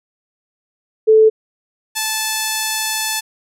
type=tone pair in turn; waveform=sine / 5% pulse; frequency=437.6 / 873.7 Hz; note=A4 / A5; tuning=-9 / -12 cents; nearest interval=octave; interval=1197 cents; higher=second; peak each=-6 dBFS; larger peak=neither; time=1.07-1.3 / 1.95-3.21 s; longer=second; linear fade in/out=20 ms; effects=none